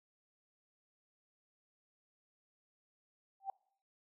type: tone with exponential growth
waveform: sine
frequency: 780 Hz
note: G5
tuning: 9 cents flat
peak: -32 dBFS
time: 3.4-3.5 s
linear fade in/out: 2 ms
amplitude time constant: 20 ms
effects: noise-tail reverb RT60 0.7 s tail -26 dB re dry